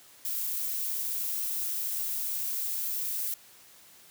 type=noise; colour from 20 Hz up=violet; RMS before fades=-32 dBFS; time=0.25-3.34 s; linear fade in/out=2 ms; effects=white hiss -55 dBFS RMS until 4.1 s + high-pass 60 Hz 12 dB/octave